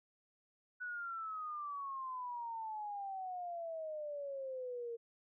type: exponential sweep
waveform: sine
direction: down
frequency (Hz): 1489 to 460.2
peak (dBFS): -40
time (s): 0.8-4.97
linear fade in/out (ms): 20
effects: none